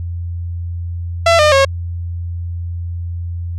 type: tone with pitch steps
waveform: sawtooth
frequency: 671 / 604.7 / 545 Hz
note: E5 / D#5 / C#5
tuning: +31 / -50 / -29 cents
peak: -4 dBFS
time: 1.26-1.65 s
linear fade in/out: 5 ms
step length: 130 ms
effects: added 86 Hz sine -20 dBFS peak until 3.58 s + low-pass 6000 Hz 12 dB/octave